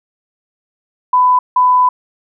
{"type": "tone pair in turn", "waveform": "sine", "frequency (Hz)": [1000, 1000], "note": ["B5", "B5"], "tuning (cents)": [21, 21], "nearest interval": "unison", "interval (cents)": 0, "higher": "neither", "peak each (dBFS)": -7, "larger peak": "neither", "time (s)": [[1.13, 1.39], [1.56, 1.89]], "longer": "second", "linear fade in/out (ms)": 5, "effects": []}